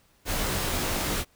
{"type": "noise with comb filter", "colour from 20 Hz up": "pink", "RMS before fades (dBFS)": -28, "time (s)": [0.25, 1.25], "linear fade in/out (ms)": 50, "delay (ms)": 18, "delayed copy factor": -0.65, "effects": ["pink hiss -63 dBFS RMS until 1.35 s"]}